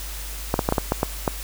clicks, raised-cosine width 1 ms, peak -5 dBFS, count 8, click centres 0.541 / 0.592 / 0.689 / 0.724 / 0.782 / 0.921 / 1.031 / 1.278 s, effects added 50 Hz sine -32 dBFS peak until 1.43 s + white hiss -36 dBFS RMS until 1.43 s

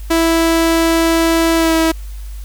sawtooth tone with pitch glide, 329.6 to 324.5 Hz, E4 to E4, 0 to -27 cents, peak -7 dBFS, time 0.1-1.92 s, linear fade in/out 10 ms, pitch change -27 cents, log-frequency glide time 1.56-1.74 s, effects added 50 Hz sine -25 dBFS peak until 2.44 s + white hiss -44 dBFS RMS until 2.44 s

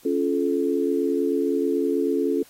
sine chord, Db augmented, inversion none, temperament just, 277.2 / 346.5 / 433.1 Hz, Db4 / F4 / A4, 0 / -14 / -27 cents, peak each -24 / -25 / -24 dBFS, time 0.05-2.43 s, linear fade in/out 5 ms, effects white hiss -53 dBFS RMS until 2.49 s + AAC 48 kbps

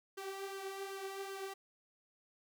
sawtooth tone with flanger, 389.7 Hz, G4, 10 cents flat, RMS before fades -44 dBFS, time 0.17-1.54 s, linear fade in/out 10 ms, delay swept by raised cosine 0.63 to 3.63 ms, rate 2.6 Hz, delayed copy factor +0.55, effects none

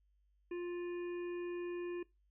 harmonic tone, 350.8 Hz, F4, 8 cents sharp, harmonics 1 / 3 / 5 / 7 / 8, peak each -38 / -56 / -57 / -55 / -65 dBFS, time 0.51-2.03 s, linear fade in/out 5 ms, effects noise-tail reverb RT60 0.2 s tail -20 dB re dry + added 50 Hz sine -70 dBFS peak until 2.3 s

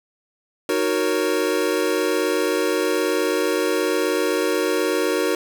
square chord, D# minor seventh, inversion none, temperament equal, 311.1 / 370 / 466.2 / 554.4 Hz, D#4 / F#4 / A#4 / C#5, 0 / 0 / 0 / 0 cents, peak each -26 / -24 / -24 / -28 dBFS, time 0.69-5.35 s, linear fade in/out 2 ms, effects none

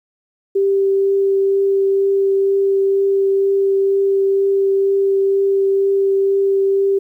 sine tone with vibrato, 392 Hz, G4, in tune, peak -12 dBFS, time 0.55-6.99 s, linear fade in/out 10 ms, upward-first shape triangle, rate 2.1 Hz, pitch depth 9 cents each way, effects 9-bit

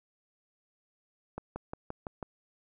accelerating click train, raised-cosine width 1 ms, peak -23 dBFS, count 6, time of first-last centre 1.38-2.228 s, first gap 180 ms, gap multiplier 0.97, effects none

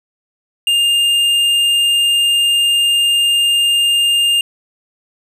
triangle tone with hard clipping, 2810 Hz, F7, 10 cents sharp, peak -12 dBFS, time 0.67-4.41 s, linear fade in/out 2 ms, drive 11 dB, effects none

